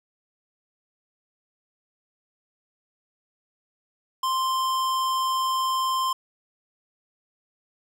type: tone with hard clipping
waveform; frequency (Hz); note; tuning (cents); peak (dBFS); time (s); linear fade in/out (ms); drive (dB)
sine; 1046.5; C6; 0; -24; 4.23-6.13; 5; 18
effects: none